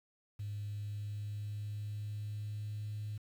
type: tone with pitch glide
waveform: triangle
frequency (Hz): 103.1 to 105.57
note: G#2 to G#2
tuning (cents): -12 to +29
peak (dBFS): -34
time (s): 0.39-3.18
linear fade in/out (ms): 10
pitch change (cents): +41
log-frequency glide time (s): 0.62-2.95
effects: tanh soft clip ceiling -35 dBFS + 10-bit